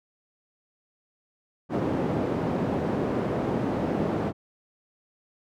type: band-pass noise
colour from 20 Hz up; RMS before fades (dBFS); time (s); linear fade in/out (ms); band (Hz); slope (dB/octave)
white; -27; 1.69-4.33; 50; 120 to 420; 12
effects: none